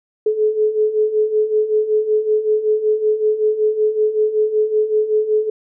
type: beating tone pair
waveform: sine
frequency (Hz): 425.5 / 430.8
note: G#4 / A4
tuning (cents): +42 / -37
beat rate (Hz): 5.3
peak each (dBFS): -20 / -15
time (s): 0.26-5.5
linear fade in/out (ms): 5
effects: none